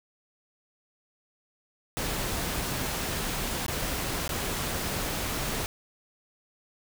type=noise with dropouts; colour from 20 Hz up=pink; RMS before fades=-31 dBFS; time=1.97-5.66 s; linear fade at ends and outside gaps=0 ms; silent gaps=3.664-3.682 / 4.278-4.292 s; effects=none